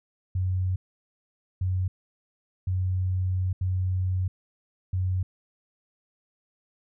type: tone bursts at uneven times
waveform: sine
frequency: 92.5 Hz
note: F#2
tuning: in tune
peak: -23 dBFS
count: 5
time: 0.35-0.76 / 1.61-1.88 / 2.67-3.53 / 3.61-4.28 / 4.93-5.23 s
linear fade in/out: 5 ms
effects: none